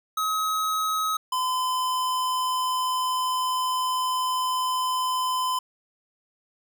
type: tone pair in turn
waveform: square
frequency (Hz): 1274 / 1019.1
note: D#6 / C6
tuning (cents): +41 / -46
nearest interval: major third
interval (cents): 387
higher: first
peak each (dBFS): -24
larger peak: neither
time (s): 0.17-1.17 / 1.32-5.59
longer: second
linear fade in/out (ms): 5
effects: none